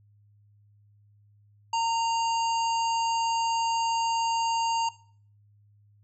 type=harmonic tone with a mistuned harmonic; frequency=932.3 Hz; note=A#5; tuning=in tune; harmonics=1 / 3 / 5 / 7 / 8; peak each=-24 / -34 / -38 / -41 / -42 dBFS; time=1.73-4.89 s; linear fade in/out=5 ms; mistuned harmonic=1; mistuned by=-29 cents; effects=noise-tail reverb RT60 0.5 s tail -19 dB re dry + added 103 Hz sine -57 dBFS peak until 6.03 s